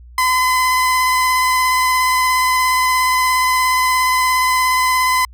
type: tone with vibrato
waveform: 30% pulse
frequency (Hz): 1018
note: C6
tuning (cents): -48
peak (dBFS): -10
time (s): 0.18-5.25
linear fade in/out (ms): 2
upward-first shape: square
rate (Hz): 17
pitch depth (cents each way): 10
effects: added 60 Hz sine -37 dBFS peak until 5.33 s